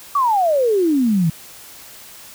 sine exponential sweep, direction down, 1174.7 to 154.8 Hz, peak -13 dBFS, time 0.15-1.3 s, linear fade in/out 5 ms, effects white hiss -40 dBFS RMS until 2.34 s

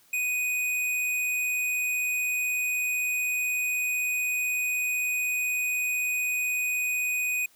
square tone, 2489 Hz, D#7, in tune, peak -26 dBFS, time 0.13-7.46 s, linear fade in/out 5 ms, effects white hiss -60 dBFS RMS until 7.55 s

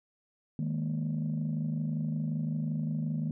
sine chord, D# suspended fourth, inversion none, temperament equal, 155.56 / 207.7 / 233.1 Hz, D#3 / G#3 / A#3, 0 / 0 / 0 cents, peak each -30 / -36 / -34 dBFS, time 0.59-3.31 s, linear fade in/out 2 ms, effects tanh soft clip ceiling -24 dBFS

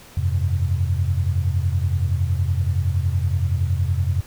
sine chord, F suspended second, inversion none, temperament equal, 87.31 / 98 / 130.81 Hz, F2 / G2 / C3, 0 / 0 / 0 cents, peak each -20 / -23 / -25 dBFS, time 0.17-4.21 s, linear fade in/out 5 ms, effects pink hiss -45 dBFS RMS until 4.26 s

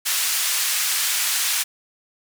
white band-pass noise, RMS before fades -22 dBFS, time 0.05-1.64 s, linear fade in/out 20 ms, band 1400 to 12000 Hz, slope 12 dB/octave, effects none

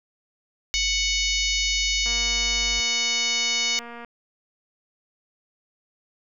harmonic tone, 740 Hz, F#5, in tune, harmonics 3 / 4 / 5 / 6 / 7 / 8 / 9, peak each -27 / -28 / -29 / -30 / -30 / -31 / -32 dBFS, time 0.74-3.79 s, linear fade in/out 0 ms
sine tone, 49.14 Hz, G1, 5 cents sharp, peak -31 dBFS, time 0.74-2.8 s, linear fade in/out 0 ms
click train, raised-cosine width 0.5 ms, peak -25 dBFS, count 470, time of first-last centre 2.06-4.047 s, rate 236 Hz
effects none

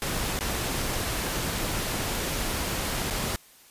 pink noise with dropouts, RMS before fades -29 dBFS, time 0.02-3.36 s, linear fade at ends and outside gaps 0 ms, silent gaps 0.39-0.408 / 3.102-3.108 s, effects white hiss -54 dBFS RMS until 3.7 s + resampled to 32000 Hz

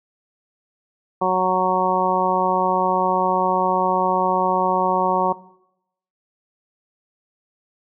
harmonic tone, 185 Hz, F#3, in tune, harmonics 1 / 2 / 3 / 4 / 5 / 6, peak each -27 / -24 / -24 / -23 / -22 / -23 dBFS, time 1.21-5.33 s, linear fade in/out 10 ms, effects noise-tail reverb RT60 0.8 s tail -18 dB re dry

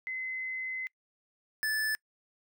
sine / square tone pair in turn, 2046 / 1742.6 Hz, C7 / A6, -39 / -17 cents, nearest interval minor third, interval 278 cents, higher first, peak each -33 / -29 dBFS, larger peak second, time 0.07-0.87 / 1.63-1.95 s, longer first, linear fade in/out 0 ms, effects noise-tail reverb RT60 0.1 s tail -26 dB re dry

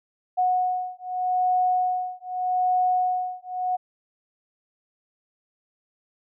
sine beating tone pair, 732 / 732.82 Hz, F#5 / F#5, -19 / -17 cents, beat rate 0.82 Hz, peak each -24 dBFS, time 0.37-3.77 s, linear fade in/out 20 ms, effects none

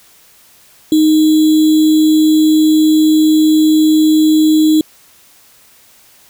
sine tone with sample-and-hold, 310.8 Hz, D#4, 2 cents flat, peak -6 dBFS, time 0.92-4.81 s, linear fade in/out 2 ms, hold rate 3675 Hz, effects white hiss -46 dBFS RMS until 6.29 s

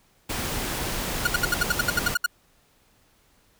pink noise, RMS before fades -29 dBFS, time 0.29-2.15 s, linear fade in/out 10 ms
45% pulse tone bursts, 1437 Hz, F6, 49 cents sharp, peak -18 dBFS, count 12, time 1.25-2.262 s, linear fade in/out 5 ms, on 22 ms, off 68 ms
effects pink hiss -62 dBFS RMS until 3.59 s

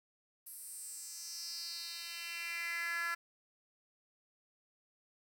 10% pulse tone with high-pass filter sweep, 339.2 Hz, E4, 50 cents sharp, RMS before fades -42 dBFS, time 0.46-3.15 s, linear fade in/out 10 ms, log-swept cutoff 11000 to 1500 Hz, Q 3.6, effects 11-bit

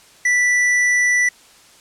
triangle tone with hard clipping, 1970 Hz, B6, 5 cents flat, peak -15 dBFS, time 0.25-1.29 s, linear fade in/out 5 ms, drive 13 dB, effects white hiss -48 dBFS RMS until 1.8 s + low-pass 9000 Hz 12 dB/octave

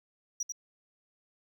triangle tone with echo, 5800 Hz, F#8, 35 cents flat, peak -29 dBFS, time 0.4-0.43 s, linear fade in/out 5 ms, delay 92 ms, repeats 1, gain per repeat -4 dB, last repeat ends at 0.522 s, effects none

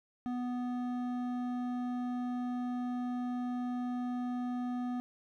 sine tone with hard clipping, 246.9 Hz, B3, in tune, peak -35 dBFS, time 0.26-5 s, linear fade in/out 0 ms, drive 10 dB, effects none

